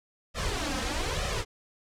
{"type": "noise with flanger", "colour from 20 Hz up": "pink", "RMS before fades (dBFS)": -30, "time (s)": [0.34, 1.45], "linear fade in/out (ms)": 50, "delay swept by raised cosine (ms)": [1.6, 3.9], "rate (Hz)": 1.1, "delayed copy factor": 0.75, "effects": ["low-pass 7000 Hz 12 dB/octave"]}